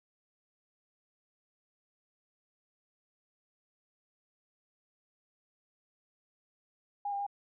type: tone with pitch steps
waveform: sine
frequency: 814 / 800 / 808 Hz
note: G#5 / G5 / G#5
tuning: -35 / +35 / -48 cents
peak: -32 dBFS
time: 7.05-7.266 s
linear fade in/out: 5 ms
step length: 72 ms
effects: none